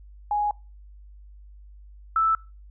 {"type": "tone pair in turn", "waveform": "sine", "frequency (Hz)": [830.6, 1318.5], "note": ["G#5", "E6"], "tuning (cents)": [0, 0], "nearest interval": "minor sixth", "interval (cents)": 800, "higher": "second", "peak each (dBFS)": [-21, -18], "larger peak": "second", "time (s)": [[0.31, 0.51], [2.16, 2.35]], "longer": "first", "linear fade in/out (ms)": 2, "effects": ["noise-tail reverb RT60 0.3 s tail -24 dB re dry", "added 50 Hz sine -44 dBFS peak until 2.7 s"]}